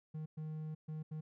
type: tone bursts at uneven times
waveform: triangle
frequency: 155.56 Hz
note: D#3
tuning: in tune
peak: -38 dBFS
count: 4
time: 0.14-0.26 / 0.37-0.75 / 0.88-1.03 / 1.11-1.21 s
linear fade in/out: 10 ms
effects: none